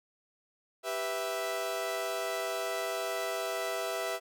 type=chord; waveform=sawtooth; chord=E minor; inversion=first; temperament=equal; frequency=392 / 493.9 / 659.3 Hz; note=G4 / B4 / E5; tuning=0 / 0 / 0 cents; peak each=-35 / -35 / -30 dBFS; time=0.83-4.2 s; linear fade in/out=50 ms; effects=none